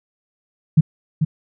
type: tone with echo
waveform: sine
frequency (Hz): 155.56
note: D#3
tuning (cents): 0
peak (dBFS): -6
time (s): 0.77-0.81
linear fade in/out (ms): 10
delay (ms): 440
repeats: 1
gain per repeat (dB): -7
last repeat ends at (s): 1.25
effects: none